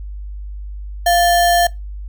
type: tone with sample-and-hold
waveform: sine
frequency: 695 Hz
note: F5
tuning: 9 cents flat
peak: -10 dBFS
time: 1.06-1.67 s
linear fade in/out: 5 ms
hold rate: 2450 Hz
effects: noise-tail reverb RT60 0.2 s tail -22 dB re dry + added 50 Hz sine -26 dBFS peak until 2.08 s